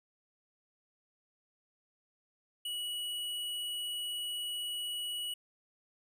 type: tone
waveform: square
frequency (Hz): 2929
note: F#7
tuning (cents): -18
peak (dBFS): -36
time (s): 2.65-5.34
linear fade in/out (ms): 5
effects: none